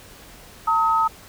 sine tone pair together, 900.2 / 1272 Hz, A5 / D#6, +39 / +38 cents, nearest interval tritone, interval 599 cents, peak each -20 / -18 dBFS, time 0.67-1.08 s, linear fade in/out 10 ms, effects pink hiss -45 dBFS RMS until 1.28 s

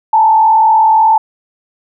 sine tone with frequency modulation, 880 Hz, A5, in tune, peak -5 dBFS, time 0.13-1.18 s, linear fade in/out 5 ms, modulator 41.8 Hz, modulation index 0.69, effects none

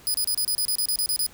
10% pulse tone bursts, 4976 Hz, D#8, 1 cent flat, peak -15 dBFS, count 12, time 0.07-1.264 s, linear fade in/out 0 ms, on 72 ms, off 30 ms, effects pink hiss -50 dBFS RMS until 1.33 s

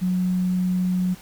sine tone with quantisation, 182.6 Hz, F#3, 23 cents flat, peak -19 dBFS, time 0.01-1.15 s, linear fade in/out 20 ms, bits 8, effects added 50 Hz sine -50 dBFS peak until 1.21 s + pink hiss -46 dBFS RMS until 1.21 s

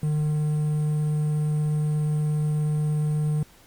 triangle tone with quantisation, 151.4 Hz, D#3, 47 cents flat, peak -19 dBFS, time 0.03-3.43 s, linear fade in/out 2 ms, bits 8, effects pink hiss -54 dBFS RMS until 3.66 s + Opus 48 kbps

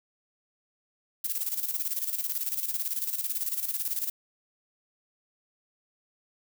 violet noise with tremolo, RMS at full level -29 dBFS, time 1.24-4.1 s, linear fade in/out 5 ms, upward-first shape square, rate 18 Hz, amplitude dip 65%, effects none

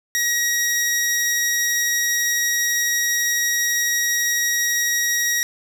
35% pulse tone pair together, 1900 / 5694 Hz, A#6 / F8, +33 / +33 cents, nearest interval octave + perfect fifth, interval 1900 cents, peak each -19 dBFS, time 0.15-5.43 s, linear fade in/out 0 ms, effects none

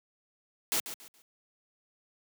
white noise with echo, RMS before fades -29 dBFS, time 0.72-0.8 s, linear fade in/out 0 ms, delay 140 ms, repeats 3, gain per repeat -11 dB, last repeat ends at 1.22 s, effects high-pass 150 Hz 12 dB/octave

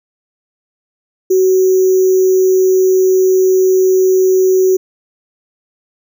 sine tone with sample-and-hold, 374.4 Hz, F#4, 20 cents sharp, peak -7 dBFS, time 1.3-4.77 s, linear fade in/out 10 ms, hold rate 6300 Hz, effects none

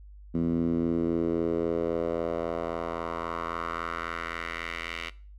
10% pulse tone with band-pass filter sweep, 83.7 Hz, E2, 27 cents sharp, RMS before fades -30 dBFS, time 0.34-5.1 s, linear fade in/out 10 ms, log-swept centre 220 to 2500 Hz, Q 2.2, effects noise-tail reverb RT60 0.4 s tail -20 dB re dry + added 50 Hz sine -45 dBFS peak until 5.38 s

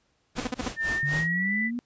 pink noise with tremolo, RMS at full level -34 dBFS, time 0.35-1.29 s, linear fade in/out 20 ms, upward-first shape sine, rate 4 Hz, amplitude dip 95%
sawtooth tone bursts, 251.2 Hz, B3, 30 cents sharp, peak -22 dBFS, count 5, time 0.38-0.683 s, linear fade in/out 5 ms, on 23 ms, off 47 ms
sine tone with pitch glide, 1800 to 1985.7 Hz, A6 to B6, +39 to +9 cents, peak -25 dBFS, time 0.76-1.71 s, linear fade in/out 50 ms, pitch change +170 cents, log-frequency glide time 0.95-1.53 s
sine exponential sweep, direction up, 140 to 246.9 Hz, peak -28 dBFS, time 1.03-1.79 s, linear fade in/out 0 ms
effects pink hiss -70 dBFS RMS until 1.85 s + resampled to 16000 Hz

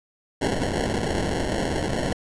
violet noise with sample-and-hold, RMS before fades -25 dBFS, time 0.41-2.13 s, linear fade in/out 5 ms, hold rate 1225 Hz, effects resampled to 22050 Hz

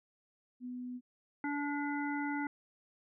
sine tone, 248.6 Hz, B3, 12 cents sharp, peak -39 dBFS, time 0.6-1.01 s, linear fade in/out 50 ms
harmonic tone, 288.7 Hz, D4, 30 cents flat, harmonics 1 / 3 / 5 / 7, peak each -35 / -40 / -42 / -43 dBFS, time 1.44-2.47 s, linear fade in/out 2 ms
effects none

